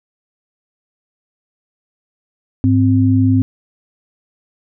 sine tone pair together, 103.5 / 260.8 Hz, G#2 / C4, -5 / -5 cents, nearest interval octave + major third, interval 1600 cents, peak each -12 dBFS, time 2.64-3.42 s, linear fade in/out 0 ms, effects none

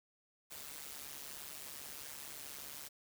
white noise with amplitude modulation, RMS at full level -45 dBFS, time 0.5-2.89 s, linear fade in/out 20 ms, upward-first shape sine, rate 143 Hz, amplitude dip 75%, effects none

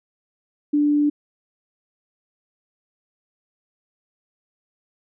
sine tone, 293.7 Hz, D4, in tune, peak -15 dBFS, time 0.73-1.1 s, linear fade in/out 10 ms, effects none

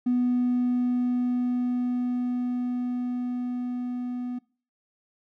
triangle tone with level ramp, 246.9 Hz, B3, in tune, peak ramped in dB -17 to -27 dBFS, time 0.06-4.39 s, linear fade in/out 10 ms, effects noise-tail reverb RT60 0.4 s tail -23 dB re dry + tanh soft clip ceiling -17 dBFS

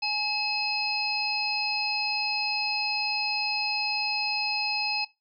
harmonic tone with a mistuned harmonic, 840 Hz, G#5, 19 cents sharp, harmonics 1 / 3 / 5 / 6, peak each -33 / -30 / -32 / -31 dBFS, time 0.02-5.05 s, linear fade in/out 10 ms, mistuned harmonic 3, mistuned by +40 cents, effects noise-tail reverb RT60 0.2 s tail -18 dB re dry

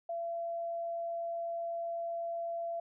sine tone, 677 Hz, E5, 46 cents sharp, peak -34 dBFS, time 0.09-2.8 s, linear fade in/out 5 ms, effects none

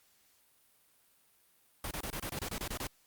pink noise bursts, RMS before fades -38 dBFS, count 11, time 1.84-2.87 s, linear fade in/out 2 ms, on 70 ms, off 26 ms, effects white hiss -68 dBFS RMS until 3.06 s + Opus 48 kbps

